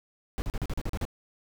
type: noise bursts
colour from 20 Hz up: brown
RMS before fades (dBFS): -30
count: 9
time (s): 0.38-1.052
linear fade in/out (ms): 0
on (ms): 40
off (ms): 39
effects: none